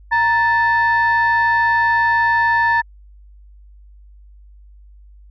sine tone pair together, 933.1 / 1760 Hz, A#5 / A6, +1 / 0 cents, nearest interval major seventh, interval 1099 cents, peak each -14 dBFS, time 0.11-2.82 s, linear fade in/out 20 ms, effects tanh soft clip ceiling -8 dBFS + added 50 Hz sine -41 dBFS peak until 5.3 s

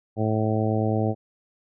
harmonic tone, 109 Hz, A2, 16 cents flat, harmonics 1 / 2 / 3 / 4 / 5 / 6 / 7, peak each -24 / -27 / -29 / -30 / -31 / -32 / -32 dBFS, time 0.16-1.15 s, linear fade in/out 50 ms, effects none

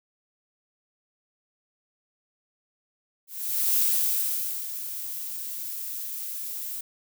violet noise with ADSR envelope, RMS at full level -22 dBFS, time 3.27-6.81 s, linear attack 500 ms, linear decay 870 ms, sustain -12 dB, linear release 4 ms, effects none

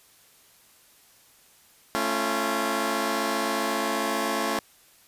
10% pulse chord, A augmented, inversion none, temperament just, 220 / 275 / 343.8 Hz, A3 / C#4 / E#4, 0 / -14 / -27 cents, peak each -21 dBFS, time 1.95-4.59 s, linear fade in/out 0 ms, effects white hiss -57 dBFS RMS until 5.07 s + resampled to 32000 Hz

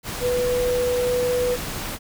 sine tone in noise, 493.9 Hz, B4, in tune, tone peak -19 dBFS, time 0.2-1.58 s, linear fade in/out 50 ms, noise pink, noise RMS -30 dBFS, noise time 0.03-1.99 s, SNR +8 dB, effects none

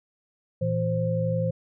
sine tone cluster, 113.6 / 165.3 / 525 Hz, A#2 / E3 / C5, -44 / +5 / +6 cents, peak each -27 dBFS, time 0.61-1.51 s, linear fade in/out 10 ms, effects none

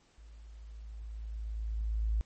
sine tone with level ramp, 54.4 Hz, A1, 19 cents flat, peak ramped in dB -50 to -26 dBFS, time 0.18-2.21 s, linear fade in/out 0 ms, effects pink hiss -67 dBFS RMS until 2.25 s + MP3 32 kbps

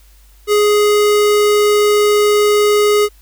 square tone, 416.6 Hz, G#4, 5 cents sharp, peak -10 dBFS, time 0.47-3.09 s, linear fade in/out 50 ms, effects added 50 Hz sine -43 dBFS peak until 3.21 s + white hiss -52 dBFS RMS until 3.21 s

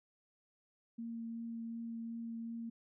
sine tone with vibrato, 230 Hz, A#3, 23 cents flat, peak -40 dBFS, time 0.98-2.7 s, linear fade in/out 10 ms, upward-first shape triangle, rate 2.7 Hz, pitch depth 11 cents each way, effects none

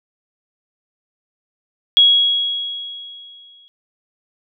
sine tone with exponential decay, 3320 Hz, G#7, 1 cent flat, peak -6 dBFS, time 1.97-3.68 s, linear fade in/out 0 ms, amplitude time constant 370 ms, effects none

